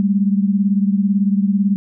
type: beating tone pair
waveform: sine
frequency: 196 / 214 Hz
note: G3 / A3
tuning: 0 / -48 cents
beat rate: 18 Hz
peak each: -14 / -19 dBFS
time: 0-1.76 s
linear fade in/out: 0 ms
effects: none